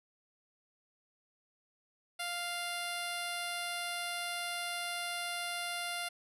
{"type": "tone with low-pass filter", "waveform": "10% pulse", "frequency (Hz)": 698.5, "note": "F5", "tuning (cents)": 0, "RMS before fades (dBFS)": -38, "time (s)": [2.19, 6.09], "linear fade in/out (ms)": 10, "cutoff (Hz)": 11000, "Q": 1.5, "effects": []}